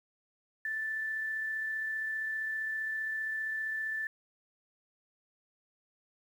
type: tone with amplitude modulation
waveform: sine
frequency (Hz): 1760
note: A6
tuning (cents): 0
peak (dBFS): -31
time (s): 0.65-4.07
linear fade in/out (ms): 2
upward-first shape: sine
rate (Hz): 35.2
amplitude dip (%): 25
effects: 10-bit